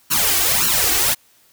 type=noise with flanger; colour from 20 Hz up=white; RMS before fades=-17 dBFS; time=0.1-1.15 s; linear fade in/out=20 ms; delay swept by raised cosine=0.7 to 2.7 ms; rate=1.8 Hz; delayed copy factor=+0.95; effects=white hiss -55 dBFS RMS until 1.52 s